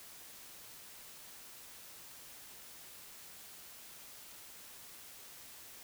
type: silence
effects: white hiss -53 dBFS RMS until 5.83 s